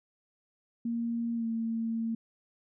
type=tone with pitch glide; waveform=sine; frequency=233.1 to 227.1 Hz; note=A#3 to A#3; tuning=0 to -45 cents; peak=-29 dBFS; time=0.85-2.15 s; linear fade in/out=5 ms; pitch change=-45 cents; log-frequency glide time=1.35-1.46 s; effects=none